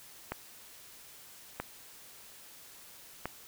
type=clicks; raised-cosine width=0.5 ms; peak=-19 dBFS; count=3; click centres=0.32 / 1.6 / 3.256 s; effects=white hiss -53 dBFS RMS until 3.47 s